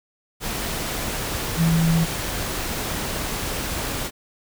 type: tone in noise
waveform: sine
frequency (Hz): 164.81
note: E3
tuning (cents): 0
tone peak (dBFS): -16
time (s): 1.56-2.07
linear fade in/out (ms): 50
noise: pink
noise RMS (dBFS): -27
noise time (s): 0.4-4.11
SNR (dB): +8
effects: none